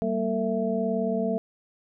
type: tone cluster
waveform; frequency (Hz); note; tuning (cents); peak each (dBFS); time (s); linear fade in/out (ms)
sine; 193.7 / 231.7 / 449.9 / 664; G3 / A#3 / A4 / E5; -20 / -10 / +39 / +12; -29; 0.02-1.38; 0
effects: none